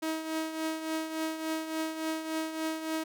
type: tone with tremolo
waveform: sawtooth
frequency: 318.3 Hz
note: D#4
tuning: 39 cents sharp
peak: -25 dBFS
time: 0.02-3.04 s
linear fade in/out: 10 ms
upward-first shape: triangle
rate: 3.5 Hz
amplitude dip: 65%
effects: none